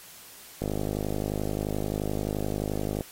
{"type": "click train", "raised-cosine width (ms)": 2, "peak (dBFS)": -16, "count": 124, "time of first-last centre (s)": [0.62, 3.008], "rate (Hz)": 51.5, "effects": ["white hiss -48 dBFS RMS until 3.11 s", "AAC 48 kbps"]}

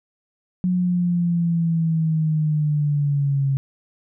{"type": "linear sweep", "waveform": "sine", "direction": "down", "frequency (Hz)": [182.4, 135.8], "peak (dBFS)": -17, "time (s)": [0.64, 3.57], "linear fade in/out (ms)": 0, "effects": []}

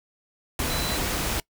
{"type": "tone in noise", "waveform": "sine", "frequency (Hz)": 4013, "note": "B7", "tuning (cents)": 27, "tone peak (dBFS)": -33, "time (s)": [0.7, 0.97], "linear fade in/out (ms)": 2, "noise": "pink", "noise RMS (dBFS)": -27, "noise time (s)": [0.59, 1.4], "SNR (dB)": -9, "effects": ["noise-tail reverb RT60 0.1 s tail -23 dB re dry"]}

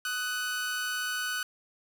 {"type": "tone pair together", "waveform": "sawtooth", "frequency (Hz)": [1254, 1490.2], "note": ["D#6", "F#6"], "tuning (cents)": [13, 12], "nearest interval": "minor third", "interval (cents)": 299, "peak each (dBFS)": [-36, -27], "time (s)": [0.05, 1.43], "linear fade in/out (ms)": 2, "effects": []}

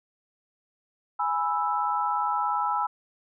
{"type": "chord", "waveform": "sine", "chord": "E major", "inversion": "first", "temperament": "equal", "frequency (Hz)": [830.6, 987.8, 1318.5], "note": ["G#5", "B5", "E6"], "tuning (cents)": [0, 0, 0], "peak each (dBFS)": -28, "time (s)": [1.19, 2.87], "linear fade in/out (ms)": 10, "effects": []}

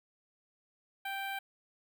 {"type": "tone with notch filter", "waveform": "15% pulse", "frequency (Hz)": 784, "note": "G5", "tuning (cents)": 0, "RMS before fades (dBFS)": -38, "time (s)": [1.05, 1.39], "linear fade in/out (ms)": 5, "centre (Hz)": 6600, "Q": 0.64, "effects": []}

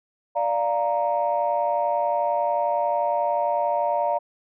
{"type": "chord", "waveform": "sine", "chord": "Bb major", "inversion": "first", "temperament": "equal", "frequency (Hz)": [587.3, 698.5, 932.3], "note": ["D5", "F5", "Bb5"], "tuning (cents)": [0, 0, 0], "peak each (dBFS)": -24, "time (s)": [0.35, 4.19], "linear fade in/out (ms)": 20, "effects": ["tanh soft clip ceiling -12 dBFS"]}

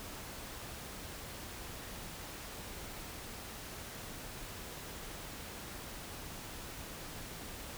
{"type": "silence", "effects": ["pink hiss -46 dBFS RMS until 7.77 s"]}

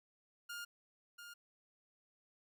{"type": "tone with echo", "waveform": "sawtooth", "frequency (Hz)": 1413, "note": "F6", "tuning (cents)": 20, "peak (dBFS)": -40, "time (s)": [0.49, 0.65], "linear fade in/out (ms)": 10, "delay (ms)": 690, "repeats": 1, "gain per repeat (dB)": -7, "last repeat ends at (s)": 1.34, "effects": []}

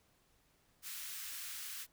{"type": "high-pass noise", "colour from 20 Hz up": "white", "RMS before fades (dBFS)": -45, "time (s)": [0.82, 1.87], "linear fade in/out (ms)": 50, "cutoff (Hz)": 1300, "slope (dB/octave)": 24, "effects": ["pink hiss -72 dBFS RMS until 1.92 s"]}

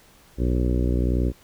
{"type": "harmonic tone", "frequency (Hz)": 61.3, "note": "B1", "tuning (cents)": -12, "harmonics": [1, 2, 3, 4, 5, 6, 7, 8, 9], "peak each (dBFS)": [-21, -27, -32, -29, -30, -32, -36, -39, -39], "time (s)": [0.37, 1.33], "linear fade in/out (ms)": 50, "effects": ["pink hiss -54 dBFS RMS until 1.43 s"]}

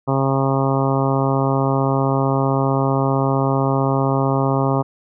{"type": "harmonic tone", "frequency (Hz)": 135.5, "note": "C#3", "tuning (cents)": -39, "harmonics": [1, 2, 3, 4, 5, 6, 7, 8, 9], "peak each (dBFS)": [-19, -22, -24, -25, -26, -27, -27, -28, -29], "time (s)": [0.07, 4.83], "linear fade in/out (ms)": 20, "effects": []}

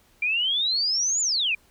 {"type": "exponential two-way sweep", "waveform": "sine", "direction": "up then down", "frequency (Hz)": [2349, 7140, 2349], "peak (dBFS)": -21, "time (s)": [0.22, 1.55], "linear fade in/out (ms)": 5, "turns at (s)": 1.21, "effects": ["pink hiss -60 dBFS RMS until 1.7 s"]}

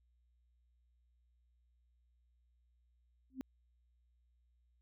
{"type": "tone with exponential growth", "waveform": "sine", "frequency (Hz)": 261.6, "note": "C4", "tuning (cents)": 0, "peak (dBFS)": -34, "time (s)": [3.3, 3.41], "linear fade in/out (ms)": 0, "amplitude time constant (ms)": 22, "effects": ["added 60 Hz sine -70 dBFS peak until 4.81 s"]}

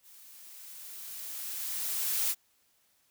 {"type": "noise with level ramp", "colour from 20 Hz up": "blue", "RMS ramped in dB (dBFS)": [-55, -28], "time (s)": [0.02, 2.35], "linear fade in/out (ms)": 50, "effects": ["white hiss -70 dBFS RMS until 3.1 s"]}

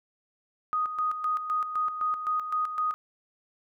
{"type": "tone with tremolo", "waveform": "sine", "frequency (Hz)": 1244.5, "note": "D#6", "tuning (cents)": 0, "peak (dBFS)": -24, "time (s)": [0.73, 2.94], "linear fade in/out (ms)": 0, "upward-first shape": "square", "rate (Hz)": 3.9, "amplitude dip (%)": 60, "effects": []}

